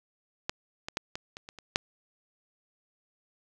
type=clicks; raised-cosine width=0.2 ms; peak=-12 / -18 / -12 / -18 / -24 / -26 / -28 / -6 dBFS; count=8; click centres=0.495 / 0.885 / 0.971 / 1.155 / 1.369 / 1.489 / 1.587 / 1.759 s; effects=none